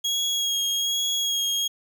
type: tone with vibrato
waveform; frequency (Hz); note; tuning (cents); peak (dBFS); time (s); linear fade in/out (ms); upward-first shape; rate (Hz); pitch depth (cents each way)
30% pulse; 3295; G#7; -14; -20; 0.04-1.68; 10; sine; 1.2; 20
effects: none